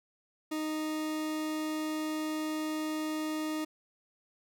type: tone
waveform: 40% pulse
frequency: 310 Hz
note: D#4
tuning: 6 cents flat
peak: -31 dBFS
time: 0.51-3.65 s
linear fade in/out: 10 ms
effects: none